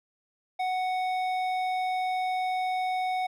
sine tone with hard clipping, 741 Hz, F#5, 2 cents sharp, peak -28 dBFS, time 0.59-3.27 s, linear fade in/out 10 ms, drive 10 dB, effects none

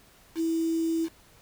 sine tone with quantisation, 327.4 Hz, E4, 12 cents flat, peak -24 dBFS, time 0.35-1.09 s, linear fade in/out 50 ms, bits 7, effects pink hiss -57 dBFS RMS until 1.41 s

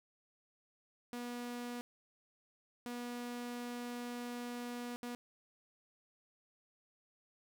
sawtooth tone bursts at uneven times, 242.2 Hz, B3, 34 cents flat, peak -37 dBFS, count 3, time 1.13-1.81 / 2.86-4.96 / 5.03-5.15 s, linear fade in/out 0 ms, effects none

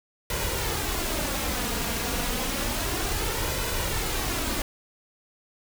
pink noise with flanger, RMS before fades -28 dBFS, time 0.3-4.62 s, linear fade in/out 2 ms, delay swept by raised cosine 2 to 4.3 ms, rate 0.3 Hz, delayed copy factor +0.5, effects none

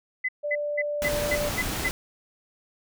sine tone bursts, 2019 Hz, B6, 38 cents sharp, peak -23 dBFS, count 7, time 0.24-1.889 s, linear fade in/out 10 ms, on 47 ms, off 220 ms
sine tone, 588 Hz, D5, 2 cents sharp, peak -26 dBFS, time 0.43-1.5 s, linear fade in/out 20 ms
pink noise, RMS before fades -30 dBFS, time 1.02-1.91 s, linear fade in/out 0 ms
effects none

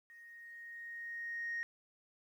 sine tone with level ramp, 1864.7 Hz, A#6, in tune, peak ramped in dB -54 to -34 dBFS, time 0.1-1.63 s, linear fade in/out 0 ms, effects tanh soft clip ceiling -33 dBFS + 12-bit

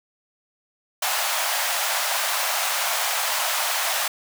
pink high-pass noise, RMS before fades -24 dBFS, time 1.02-4.08 s, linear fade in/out 5 ms, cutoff 620 Hz, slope 48 dB/octave, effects none

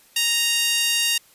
5% pulse tone with high-pass filter, 932.3 Hz, A#5, in tune, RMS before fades -21 dBFS, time 0.16-1.18 s, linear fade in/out 5 ms, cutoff 2500 Hz, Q 2.6, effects white hiss -54 dBFS RMS until 1.34 s + resampled to 32000 Hz

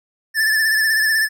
square tone with vibrato, 1753 Hz, A6, 7 cents flat, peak -15 dBFS, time 0.34-1.29 s, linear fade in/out 50 ms, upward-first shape sine, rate 16 Hz, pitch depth 43 cents each way, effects none

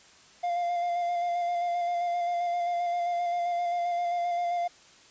triangle tone with vibrato, 698.5 Hz, F5, in tune, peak -24 dBFS, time 0.43-4.68 s, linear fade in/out 10 ms, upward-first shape square, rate 7.6 Hz, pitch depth 16 cents each way, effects white hiss -55 dBFS RMS until 5.1 s + resampled to 16000 Hz

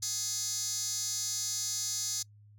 15% pulse tone with high-pass filter, 420 Hz, G#4, 19 cents sharp, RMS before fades -34 dBFS, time 0.02-2.23 s, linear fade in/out 10 ms, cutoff 5700 Hz, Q 8.2, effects noise-tail reverb RT60 0.1 s tail -23 dB re dry + added 104 Hz sine -54 dBFS peak until 2.58 s

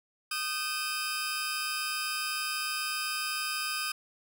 25% pulse tone cluster, 1232 / 1544 / 2611 / 4928 Hz, D#6 / G6 / E7 / D#8, -17 / -27 / -17 / -17 cents, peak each -32 / -34 / -34 / -31 dBFS, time 0.31-3.92 s, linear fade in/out 5 ms, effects none

